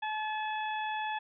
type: harmonic tone with a mistuned harmonic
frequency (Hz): 861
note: A5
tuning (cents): -38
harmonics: 1 / 2 / 3 / 4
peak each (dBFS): -33 / -39 / -43 / -45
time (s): 0.02-1.19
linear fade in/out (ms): 10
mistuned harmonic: 4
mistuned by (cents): -23
effects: none